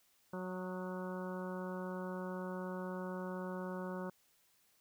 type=harmonic tone with a mistuned harmonic; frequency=184 Hz; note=F#3; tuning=9 cents flat; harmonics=1 / 2 / 3 / 4 / 5 / 6 / 7 / 8; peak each=-42 / -46 / -46 / -57 / -50 / -53 / -54 / -53 dBFS; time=0.33-4.1 s; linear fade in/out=5 ms; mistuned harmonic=7; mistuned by=-31 cents; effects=white hiss -72 dBFS RMS until 4.8 s